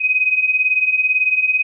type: beating tone pair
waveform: sine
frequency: 2500 / 2518 Hz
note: D#7 / D#7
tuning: +8 / +20 cents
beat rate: 18 Hz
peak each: -19 / -15 dBFS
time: 0-1.63 s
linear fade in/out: 20 ms
effects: none